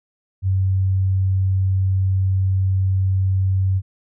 sine tone, 95.1 Hz, F#2, 48 cents sharp, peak -15 dBFS, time 0.42-3.82 s, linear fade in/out 50 ms, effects none

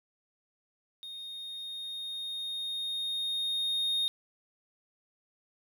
triangle tone with level ramp, 3700 Hz, A#7, 14 cents flat, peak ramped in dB -39 to -25 dBFS, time 1.03-4.08 s, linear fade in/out 0 ms, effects 11-bit

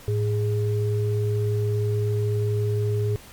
sine tone pair together, 108.31 / 413.8 Hz, A2 / G#4, -27 / -6 cents, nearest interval octave + major seventh, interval 2321 cents, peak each -21 / -27 dBFS, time 0.08-3.16 s, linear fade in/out 0 ms, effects pink hiss -46 dBFS RMS until 3.32 s + MP3 96 kbps

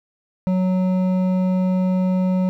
sine tone with hard clipping, 185 Hz, F#3, in tune, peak -18 dBFS, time 0.47-2.49 s, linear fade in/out 0 ms, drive 9 dB, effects none

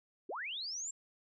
sine linear sweep, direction up, 285.8 to 7540 Hz, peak -38 dBFS, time 0.29-0.91 s, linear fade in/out 5 ms, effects none

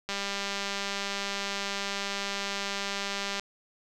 click train, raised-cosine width 0.2 ms, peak -15 dBFS, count 659, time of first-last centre 0.09-3.397 s, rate 199 Hz, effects none

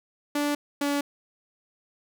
sawtooth tone pair in turn, 291.4 / 285.7 Hz, D4 / D4, -13 / -48 cents, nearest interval unison, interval 35 cents, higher first, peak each -20 dBFS, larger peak neither, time 0.35-0.55 / 0.81-1.01 s, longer neither, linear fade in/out 5 ms, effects none

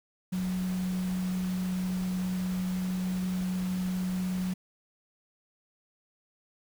sine tone in noise, 183.9 Hz, F#3, 10 cents flat, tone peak -28 dBFS, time 0.32-4.54 s, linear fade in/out 10 ms, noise pink, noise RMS -44 dBFS, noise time 0.32-4.54 s, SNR +13 dB, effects none

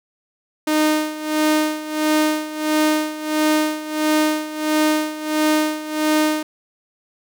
sawtooth tone with tremolo, 307.4 Hz, D#4, 21 cents flat, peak -10 dBFS, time 0.67-6.43 s, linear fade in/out 5 ms, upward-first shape sine, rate 1.5 Hz, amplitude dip 80%, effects none

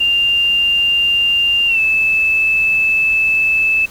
sine tone with pitch glide, 2794 to 2622 Hz, F7 to E7, 0 to -10 cents, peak -11 dBFS, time 0-3.86 s, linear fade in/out 10 ms, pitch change -110 cents, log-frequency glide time 1.67-1.8 s, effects added 50 Hz sine -42 dBFS peak until 3.9 s + pink hiss -38 dBFS RMS until 3.9 s

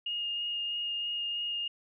sine tone with vibrato, 2845 Hz, F7, 31 cents sharp, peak -31 dBFS, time 0.06-1.68 s, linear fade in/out 5 ms, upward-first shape sine, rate 3.1 Hz, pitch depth 9 cents each way, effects none

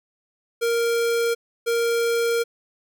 square tone pair in turn, 466.2 / 466.2 Hz, A#4 / A#4, 0 / 0 cents, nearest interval unison, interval 0 cents, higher neither, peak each -20 dBFS, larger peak neither, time 0.61-1.35 / 1.66-2.44 s, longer second, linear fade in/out 20 ms, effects none

